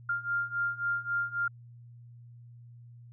sine beating tone pair, 1396.9 / 1400.6 Hz, F6 / F6, 0 / +5 cents, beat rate 3.7 Hz, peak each -33 / -31 dBFS, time 0.09-1.48 s, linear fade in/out 5 ms, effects added 119 Hz sine -48 dBFS peak until 3.12 s

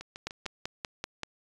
two click trains, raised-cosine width 0.2 ms, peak -16 / -24 dBFS, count 6 / 4, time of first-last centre 0.27-1.233 / 0.01-0.458 s, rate 5.19 / 6.7 Hz, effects resampled to 24000 Hz

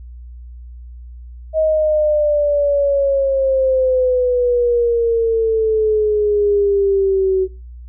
sine exponential sweep, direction down, 634 to 374.7 Hz, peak -12 dBFS, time 1.53-7.48 s, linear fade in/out 50 ms, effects noise-tail reverb RT60 0.3 s tail -22 dB re dry + added 60 Hz sine -32 dBFS peak until 7.88 s

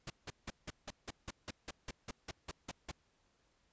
pink noise bursts, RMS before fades -43 dBFS, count 15, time 0.07-2.915 s, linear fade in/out 5 ms, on 31 ms, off 170 ms, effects pink hiss -75 dBFS RMS until 3.72 s + resampled to 16000 Hz

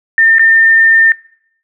sine tone with dropouts, 1807 Hz, A6, 46 cents sharp, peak -5 dBFS, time 0.18-1.12 s, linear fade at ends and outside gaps 1 ms, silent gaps 0.384-0.394 s, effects noise-tail reverb RT60 0.7 s tail -22 dB re dry

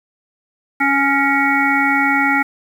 harmonic tone with a mistuned harmonic, 278.3 Hz, C#4, 7 cents sharp, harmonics 1 / 3 / 5 / 7 / 8, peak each -19 / -19 / -19 / -19 / -19 dBFS, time 0.8-2.43 s, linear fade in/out 10 ms, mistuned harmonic 7, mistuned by -26 cents, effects 7-bit

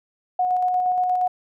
sine tone with tremolo, 730 Hz, F#5, 24 cents flat, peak -17 dBFS, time 0.39-1.28 s, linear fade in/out 5 ms, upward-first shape square, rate 8.5 Hz, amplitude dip 25%, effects none

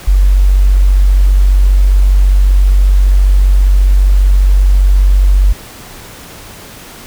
sine tone, 47.42 Hz, F#1, 43 cents sharp, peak -4 dBFS, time 0.07-5.53 s, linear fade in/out 10 ms, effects pink hiss -32 dBFS RMS until 7.06 s

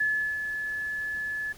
sine tone with ADSR envelope, 1719 Hz, A6, 41 cents flat, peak -22 dBFS, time 0-1.53 s, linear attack 7 ms, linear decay 370 ms, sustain -7 dB, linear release 13 ms, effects pink hiss -51 dBFS RMS until 1.57 s

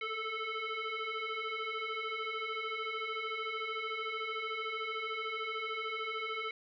sine tone with frequency modulation, 431.8 Hz, A4, 33 cents flat, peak -35 dBFS, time 0.01-6.51 s, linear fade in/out 2 ms, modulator 877 Hz, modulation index 2.9, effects none

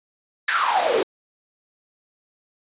pink noise with high-pass filter sweep, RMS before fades -20 dBFS, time 0.48-1.03 s, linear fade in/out 5 ms, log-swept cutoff 1700 to 380 Hz, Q 9.7, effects resampled to 8000 Hz

